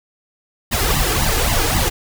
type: noise with flanger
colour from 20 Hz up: pink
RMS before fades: -17 dBFS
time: 0.71-1.9 s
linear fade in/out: 20 ms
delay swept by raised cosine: 1 to 2.5 ms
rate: 3.8 Hz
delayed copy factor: +0.85
effects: none